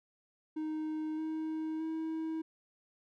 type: tone with pitch steps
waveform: triangle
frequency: 311.1 / 315.6 / 320.2 Hz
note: D#4 / D#4 / D#4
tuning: 0 / +25 / +50 cents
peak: -32 dBFS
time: 0.56-2.42 s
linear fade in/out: 10 ms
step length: 620 ms
effects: none